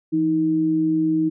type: tone pair together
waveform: sine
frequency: 167.2 / 315.6 Hz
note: E3 / D#4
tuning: +25 / +25 cents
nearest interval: major seventh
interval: 1100 cents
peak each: -27 / -17 dBFS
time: 0.12-1.3 s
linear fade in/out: 20 ms
effects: none